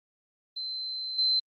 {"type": "tone with level steps", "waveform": "sine", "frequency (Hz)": 4083, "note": "C8", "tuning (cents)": -43, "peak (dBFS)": [-32, -22], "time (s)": [0.56, 1.4], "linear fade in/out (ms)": 10, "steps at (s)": 1.18, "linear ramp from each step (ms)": 10, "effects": ["Opus 24 kbps"]}